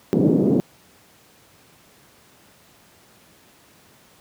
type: band-pass noise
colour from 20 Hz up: pink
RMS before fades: -17 dBFS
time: 0.13-0.6 s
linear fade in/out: 0 ms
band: 160 to 420 Hz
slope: 24 dB/octave
effects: pink hiss -53 dBFS RMS until 4.2 s + high-pass 100 Hz 12 dB/octave